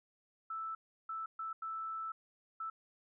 sine tone bursts at uneven times, 1318.5 Hz, E6, in tune, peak -38 dBFS, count 5, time 0.5-0.75 / 1.09-1.26 / 1.39-1.53 / 1.62-2.12 / 2.6-2.7 s, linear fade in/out 5 ms, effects none

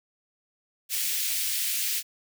white high-pass noise, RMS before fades -28 dBFS, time 0.89-2.03 s, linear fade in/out 50 ms, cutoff 2100 Hz, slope 24 dB/octave, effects none

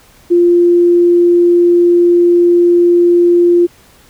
sine tone, 348.1 Hz, F4, 6 cents flat, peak -5 dBFS, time 0.3-3.67 s, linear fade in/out 20 ms, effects pink hiss -45 dBFS RMS until 4.09 s

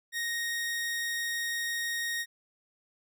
sawtooth tone, 1866 Hz, A#6, 1 cent sharp, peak -27 dBFS, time 0.12-2.26 s, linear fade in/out 50 ms, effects none

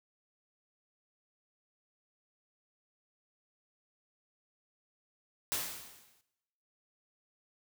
white noise with exponential decay, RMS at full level -32 dBFS, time 5.52-6.21 s, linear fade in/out 0 ms, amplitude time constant 150 ms, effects noise-tail reverb RT60 1.0 s tail -19 dB re dry

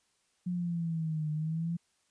sine exponential two-way sweep, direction down then up, 180.2 to 151.7 to 171.5 Hz, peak -30 dBFS, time 0.46-1.77 s, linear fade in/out 10 ms, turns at 1.31 s, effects white hiss -73 dBFS RMS until 2.1 s + resampled to 22050 Hz

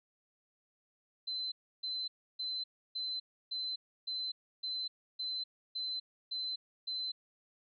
sine tone bursts, 4056 Hz, B7, 45 cents sharp, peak -35 dBFS, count 11, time 1.27-7.12 s, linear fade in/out 10 ms, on 250 ms, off 310 ms, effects none

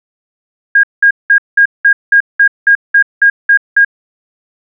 sine tone bursts, 1627 Hz, G#6, 36 cents flat, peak -3 dBFS, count 12, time 0.75-3.848 s, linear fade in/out 5 ms, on 84 ms, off 190 ms, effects none

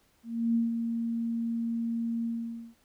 sine tone with ADSR envelope, 231 Hz, A#3, 16 cents flat, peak -22 dBFS, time 0.23-2.75 s, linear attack 320 ms, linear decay 160 ms, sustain -6 dB, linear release 500 ms, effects pink hiss -67 dBFS RMS until 2.84 s

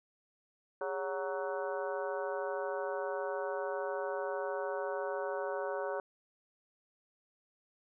harmonic tone with a mistuned harmonic, 186.6 Hz, F#3, 15 cents sharp, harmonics 2 / 3 / 4 / 5 / 6 / 7 / 8, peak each -39 / -37 / -44 / -43 / -46 / -50 / -45 dBFS, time 0.81-6 s, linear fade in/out 2 ms, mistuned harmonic 2, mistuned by +150 cents, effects none

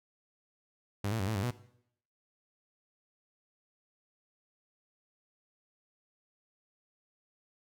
sawtooth tone with pitch steps, 100.9 / 112.5 / 95.4 / 110.3 / 97.4 / 122.1 Hz, G#2 / A2 / G2 / A2 / G2 / B2, -49 / +39 / -47 / +5 / -11 / -19 cents, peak -27 dBFS, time 1.04-1.508 s, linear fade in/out 5 ms, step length 78 ms, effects noise-tail reverb RT60 0.7 s tail -17 dB re dry

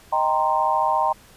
sine chord, C minor seventh, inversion first, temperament equal, 622.3 / 784 / 932.3 / 1046.5 Hz, Eb5 / G5 / Bb5 / C6, 0 / 0 / 0 / 0 cents, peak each -26 / -23 / -21 / -24 dBFS, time 0.12-1.13 s, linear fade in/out 10 ms, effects pink hiss -50 dBFS RMS until 1.36 s + resampled to 32000 Hz

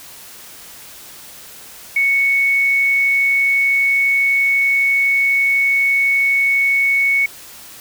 sine tone, 2217 Hz, C#7, in tune, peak -12 dBFS, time 1.96-7.26 s, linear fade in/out 5 ms, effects white hiss -38 dBFS RMS until 7.8 s

